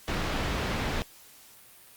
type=low-pass noise; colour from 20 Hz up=pink; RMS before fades=-30 dBFS; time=0.08-1.02 s; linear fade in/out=0 ms; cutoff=3800 Hz; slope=12 dB/octave; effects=white hiss -53 dBFS RMS until 1.96 s + Opus 48 kbps